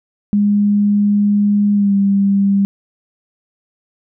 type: tone with pitch glide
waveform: sine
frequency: 205.1 to 198.23 Hz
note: G#3 to G3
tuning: -21 to +20 cents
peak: -10 dBFS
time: 0.33-2.65 s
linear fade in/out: 0 ms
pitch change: -59 cents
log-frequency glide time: 1.73-1.94 s
effects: none